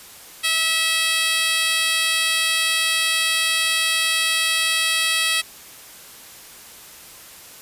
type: tone with high-pass filter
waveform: 10% pulse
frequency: 649 Hz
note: E5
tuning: 27 cents flat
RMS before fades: -20 dBFS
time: 0.43-5.42 s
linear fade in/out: 20 ms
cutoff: 2400 Hz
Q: 0.74
effects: white hiss -42 dBFS RMS until 7.61 s + resampled to 32000 Hz